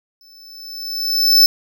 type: tone with exponential growth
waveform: square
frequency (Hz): 5274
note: E8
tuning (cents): 0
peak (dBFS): -6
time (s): 0.21-1.46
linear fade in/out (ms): 1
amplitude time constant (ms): 270
effects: none